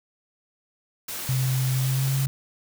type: noise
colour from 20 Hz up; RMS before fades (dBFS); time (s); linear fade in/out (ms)
white; -33; 1.08-2.26; 5
type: tone with pitch glide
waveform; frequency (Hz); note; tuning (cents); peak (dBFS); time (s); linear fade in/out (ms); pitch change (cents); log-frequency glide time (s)
sine; 130 to 135.6; C3 to C#3; -11 to -38; -21; 1.29-2.27; 0; +73; 1.76-2.16
effects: none